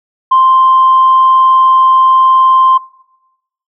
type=tone; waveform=sine; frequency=1046.5 Hz; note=C6; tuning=in tune; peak=-3 dBFS; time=0.31-2.78 s; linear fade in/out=10 ms; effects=noise-tail reverb RT60 0.9 s tail -21 dB re dry + tanh soft clip ceiling 0 dBFS